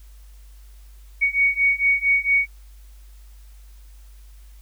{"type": "beating tone pair", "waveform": "sine", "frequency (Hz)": [2234, 2238.4], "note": ["C#7", "C#7"], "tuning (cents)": [13, 16], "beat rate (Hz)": 4.4, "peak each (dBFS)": [-20, -19], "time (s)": [1.21, 2.47], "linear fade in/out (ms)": 20, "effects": ["added 50 Hz sine -42 dBFS peak until 4.61 s", "white hiss -58 dBFS RMS until 4.61 s"]}